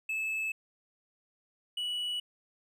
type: tone pair in turn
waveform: triangle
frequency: 2609 / 2942 Hz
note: E7 / F#7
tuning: -18 / -11 cents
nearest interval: major second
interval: 207 cents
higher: second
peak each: -29 / -30 dBFS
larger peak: first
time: 0.09-0.52 / 1.77-2.2 s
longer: neither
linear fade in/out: 5 ms
effects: none